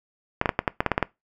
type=clicks; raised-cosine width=0.5 ms; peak=-5 dBFS; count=10; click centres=0.414 / 0.458 / 0.492 / 0.591 / 0.678 / 0.805 / 0.863 / 0.917 / 0.979 / 1.027 s; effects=noise-tail reverb RT60 0.2 s tail -21 dB re dry